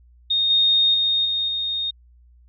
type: tone with level steps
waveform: sine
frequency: 3697 Hz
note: A#7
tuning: 15 cents flat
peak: -17 / -14 / -17 / -20 / -22 dBFS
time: 0.3-1.91 s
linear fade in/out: 10 ms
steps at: 0.5 / 0.94 / 1.25 / 1.48 s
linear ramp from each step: 5 ms
effects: added 60 Hz sine -49 dBFS peak until 2.48 s